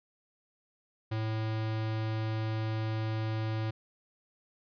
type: tone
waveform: square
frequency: 110 Hz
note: A2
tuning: in tune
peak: -31 dBFS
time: 1.11-3.71 s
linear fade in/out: 10 ms
effects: resampled to 11025 Hz